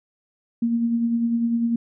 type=tone with tremolo; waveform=sine; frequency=233.1 Hz; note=A#3; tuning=in tune; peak=-17 dBFS; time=0.62-1.76 s; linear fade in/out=5 ms; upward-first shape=sine; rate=10 Hz; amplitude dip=40%; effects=none